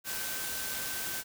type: tone in noise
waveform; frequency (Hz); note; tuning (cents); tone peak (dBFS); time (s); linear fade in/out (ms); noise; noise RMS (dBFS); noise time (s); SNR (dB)
sine; 1542; G6; -29; -43; 0.04-1.24; 50; white; -36; 0.04-1.24; -10
effects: none